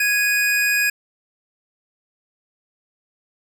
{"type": "tone pair together", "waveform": "square", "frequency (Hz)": [1661.2, 2482], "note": ["G#6", "D#7"], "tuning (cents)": [0, -5], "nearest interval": "perfect fifth", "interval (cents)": 695, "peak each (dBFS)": -20, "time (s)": [0, 0.9], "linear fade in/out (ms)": 5, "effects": []}